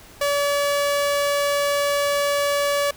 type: tone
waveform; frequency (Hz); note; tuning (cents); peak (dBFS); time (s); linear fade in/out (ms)
sawtooth; 572; D5; -46; -15; 0.21-2.91; 5
effects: pink hiss -46 dBFS RMS until 2.96 s